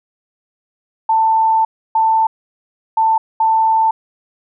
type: tone bursts at uneven times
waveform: sine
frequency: 889 Hz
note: A5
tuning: 18 cents sharp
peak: -10 dBFS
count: 4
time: 1.09-1.65 / 1.95-2.27 / 2.97-3.18 / 3.4-3.91 s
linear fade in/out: 5 ms
effects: none